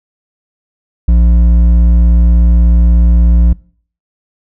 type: tone with hard clipping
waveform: sine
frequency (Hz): 58.27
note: A#1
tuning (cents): 0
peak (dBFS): -6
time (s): 1.08-3.53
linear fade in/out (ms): 5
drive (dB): 7
effects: noise-tail reverb RT60 0.5 s tail -23 dB re dry